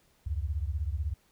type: beating tone pair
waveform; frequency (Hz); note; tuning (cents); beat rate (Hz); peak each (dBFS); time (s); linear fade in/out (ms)
sine; 69.3 / 85.3; C#2 / F2; 0 / -40; 16; -31 / -33; 0.26-1.14; 10
effects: pink hiss -67 dBFS RMS until 1.31 s